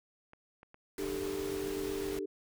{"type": "clicks", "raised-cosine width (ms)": 0.5, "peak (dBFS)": -38, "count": 3, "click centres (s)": [0.334, 0.631, 0.744]}
{"type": "noise", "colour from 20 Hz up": "pink", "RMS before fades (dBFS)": -44, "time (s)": [0.98, 2.19], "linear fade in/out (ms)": 2}
{"type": "chord", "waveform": "sine", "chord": "D suspended fourth", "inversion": "none", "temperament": "equal with one note detuned", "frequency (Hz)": [300.9, 392, 440], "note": ["D4", "G4", "A4"], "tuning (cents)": [42, 0, 0], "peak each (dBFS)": [-40, -36, -41], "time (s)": [0.98, 2.26], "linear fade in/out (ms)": 10}
{"effects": []}